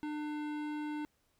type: tone with hard clipping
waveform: sine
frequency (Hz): 299.9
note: D4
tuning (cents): +36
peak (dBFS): -38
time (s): 0.03-1.05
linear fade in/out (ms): 0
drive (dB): 16
effects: pink hiss -75 dBFS RMS until 1.39 s